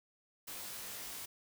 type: noise with comb filter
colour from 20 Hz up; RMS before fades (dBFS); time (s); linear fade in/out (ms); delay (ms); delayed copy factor
white; -45; 0.47-1.26; 10; 20; +0.95
effects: none